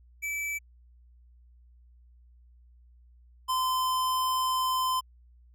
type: tone pair in turn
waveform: square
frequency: 2309 / 1028.5 Hz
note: D7 / C6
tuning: -30 / -30 cents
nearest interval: octave + major second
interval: 1400 cents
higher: first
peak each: -31 / -26 dBFS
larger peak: second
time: 0.22-0.59 / 3.48-5.01 s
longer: second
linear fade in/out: 20 ms
effects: added 60 Hz sine -54 dBFS peak until 5.54 s